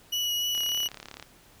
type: tone with vibrato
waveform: 35% pulse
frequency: 2927 Hz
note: F#7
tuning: 19 cents flat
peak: -24 dBFS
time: 0.12-0.88 s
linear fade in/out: 10 ms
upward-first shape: triangle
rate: 3.4 Hz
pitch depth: 16 cents each way
type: click train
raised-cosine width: 0.2 ms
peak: -23 dBFS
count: 25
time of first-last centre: 0.55-1.226 s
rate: 35.5 Hz
effects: pink hiss -56 dBFS RMS until 1.6 s